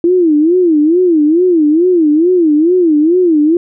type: tone with vibrato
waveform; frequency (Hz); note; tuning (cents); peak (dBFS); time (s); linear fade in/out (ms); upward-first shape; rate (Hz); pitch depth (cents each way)
sine; 330; E4; +2; -6; 0.04-3.57; 2; sine; 2.3; 190
effects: none